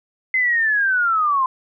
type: linear sweep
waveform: sine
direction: down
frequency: 2069 to 1021 Hz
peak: -15 dBFS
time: 0.34-1.46 s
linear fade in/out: 2 ms
effects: none